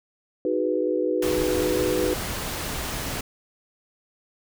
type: chord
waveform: sine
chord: G# minor seventh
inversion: second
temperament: equal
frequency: 311.1 / 370 / 415.3 / 493.9 Hz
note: D#4 / F#4 / G#4 / B4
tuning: 0 / 0 / 0 / 0 cents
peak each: -27 / -26 / -30 / -25 dBFS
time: 0.45-2.14 s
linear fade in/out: 2 ms
type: noise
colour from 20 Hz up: pink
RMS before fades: -30 dBFS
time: 1.22-3.21 s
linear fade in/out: 5 ms
effects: none